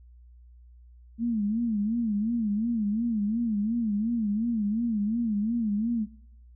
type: tone with vibrato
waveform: sine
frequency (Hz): 220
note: A3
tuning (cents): 0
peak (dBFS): -24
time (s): 1.18-6.07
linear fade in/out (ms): 50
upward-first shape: sine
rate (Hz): 2.8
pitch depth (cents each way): 140
effects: noise-tail reverb RT60 0.8 s tail -24 dB re dry + added 60 Hz sine -49 dBFS peak until 6.55 s